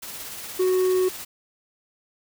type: noise with tremolo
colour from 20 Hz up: white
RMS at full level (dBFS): -35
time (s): 0.02-1.25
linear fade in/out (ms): 10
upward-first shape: sine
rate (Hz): 17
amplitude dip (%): 30
type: tone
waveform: triangle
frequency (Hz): 370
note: F#4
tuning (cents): 0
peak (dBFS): -16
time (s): 0.59-1.09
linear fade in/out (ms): 10
effects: none